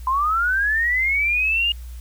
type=linear sweep; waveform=sine; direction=up; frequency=1010 to 2861 Hz; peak=-17 dBFS; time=0.07-1.72 s; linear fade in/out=2 ms; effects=added 60 Hz sine -32 dBFS peak until 2 s + white hiss -51 dBFS RMS until 2 s